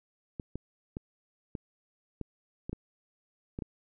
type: clicks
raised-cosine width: 3 ms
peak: -23 dBFS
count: 9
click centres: 0.398 / 0.556 / 0.969 / 1.552 / 2.213 / 2.695 / 2.73 / 3.589 / 3.622 s
effects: none